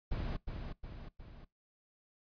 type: noise with echo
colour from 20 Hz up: brown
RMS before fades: -36 dBFS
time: 0.11-0.37 s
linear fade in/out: 10 ms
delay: 360 ms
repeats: 3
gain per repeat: -5 dB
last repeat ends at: 1.45 s
effects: noise-tail reverb RT60 0.2 s tail -23 dB re dry + resampled to 11025 Hz